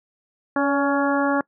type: harmonic tone with a mistuned harmonic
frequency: 280 Hz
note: C#4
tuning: 18 cents sharp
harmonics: 1 / 2 / 3 / 4 / 5 / 6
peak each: -21 / -24 / -26 / -27 / -28 / -29 dBFS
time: 0.56-1.41 s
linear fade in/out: 2 ms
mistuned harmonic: 2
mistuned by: +25 cents
effects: noise-tail reverb RT60 0.1 s tail -24 dB re dry